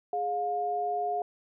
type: tone pair together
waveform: sine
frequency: 416.7 / 711 Hz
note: G#4 / F5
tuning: +6 / +31 cents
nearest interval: major sixth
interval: 925 cents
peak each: -34 / -28 dBFS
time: 0.13-1.22 s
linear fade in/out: 2 ms
effects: none